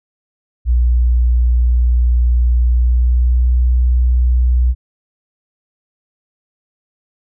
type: tone with pitch glide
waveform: sine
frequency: 60.3 to 61.53 Hz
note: B1 to B1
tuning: -41 to -6 cents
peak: -9 dBFS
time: 0.65-4.75 s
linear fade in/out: 50 ms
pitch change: +35 cents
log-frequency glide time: 2.65-3.53 s
effects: none